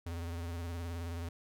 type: tone with vibrato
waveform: square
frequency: 84.8 Hz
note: E2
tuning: 50 cents sharp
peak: -38 dBFS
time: 0.06-1.29 s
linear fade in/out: 5 ms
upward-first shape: sine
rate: 19 Hz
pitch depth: 54 cents each way
effects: none